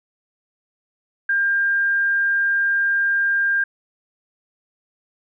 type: tone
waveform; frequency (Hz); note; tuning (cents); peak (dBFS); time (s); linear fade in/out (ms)
sine; 1600; G6; +35; -16; 1.29-3.64; 5
effects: none